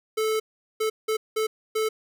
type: tone bursts at uneven times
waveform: square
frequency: 436.5 Hz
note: A4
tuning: 14 cents flat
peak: -23 dBFS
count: 5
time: 0.17-0.4 / 0.8-0.9 / 1.08-1.17 / 1.36-1.47 / 1.75-1.89 s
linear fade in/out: 10 ms
effects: none